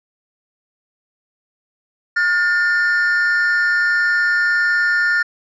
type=tone pair together; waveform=triangle; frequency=1429 / 1789.2 Hz; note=F6 / A6; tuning=+39 / +28 cents; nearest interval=major third; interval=389 cents; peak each=-14 dBFS; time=2.16-5.23 s; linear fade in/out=10 ms; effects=tanh soft clip ceiling -7 dBFS + resampled to 16000 Hz